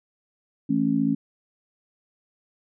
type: chord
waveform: sine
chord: A major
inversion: second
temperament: just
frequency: 165 / 220 / 275 Hz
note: E3 / A3 / C#4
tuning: +2 / 0 / -14 cents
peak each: -28 / -24 / -22 dBFS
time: 0.69-1.15 s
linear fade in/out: 10 ms
effects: none